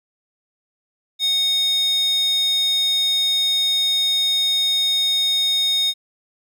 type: tone with high-pass filter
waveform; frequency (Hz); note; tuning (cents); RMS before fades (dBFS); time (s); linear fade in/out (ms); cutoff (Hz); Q
square; 740; F#5; 0; -19; 1.19-5.94; 50; 3800; 9
effects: none